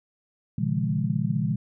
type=tone cluster; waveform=sine; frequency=118.8 / 139.6 / 154.7 / 173.9 / 208.2 Hz; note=A#2 / C#3 / D#3 / F3 / G#3; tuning=+33 / +13 / -10 / -7 / +5 cents; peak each=-29 dBFS; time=0.58-1.56 s; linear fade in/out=5 ms; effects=none